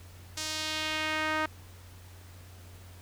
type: tone with band-pass filter sweep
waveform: sawtooth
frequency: 311.1 Hz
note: D#4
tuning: in tune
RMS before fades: -32 dBFS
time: 0.37-1.46 s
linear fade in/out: 5 ms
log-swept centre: 6000 to 1400 Hz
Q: 1.3
effects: added 90 Hz sine -48 dBFS peak until 3.01 s + pink hiss -55 dBFS RMS until 3.01 s